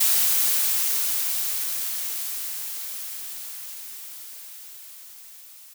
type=noise with level ramp; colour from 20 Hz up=blue; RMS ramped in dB=-19 to -47 dBFS; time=0-5.74 s; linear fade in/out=10 ms; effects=none